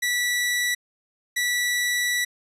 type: tone bursts at uneven times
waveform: sawtooth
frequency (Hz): 1955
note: B6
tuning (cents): -18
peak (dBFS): -18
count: 2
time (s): 0.02-0.75 / 1.36-2.25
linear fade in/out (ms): 10
effects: resampled to 32000 Hz